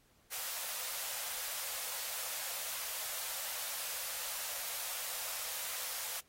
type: high-pass noise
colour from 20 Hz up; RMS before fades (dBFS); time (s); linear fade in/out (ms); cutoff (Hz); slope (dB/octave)
white; -40; 0.31-6.21; 20; 480; 96
effects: pink hiss -69 dBFS RMS until 6.28 s + AAC 48 kbps